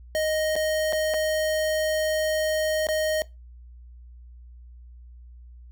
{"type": "tone with dropouts", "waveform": "square", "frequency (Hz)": 622.3, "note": "D#5", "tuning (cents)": 0, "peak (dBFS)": -23, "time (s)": [0.15, 3.22], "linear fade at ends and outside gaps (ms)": 0, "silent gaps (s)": [[0.555, 0.563], [0.925, 0.931], [1.138, 1.142], [2.869, 2.887]], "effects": ["noise-tail reverb RT60 0.2 s tail -20 dB re dry", "added 60 Hz sine -43 dBFS peak until 5.71 s"]}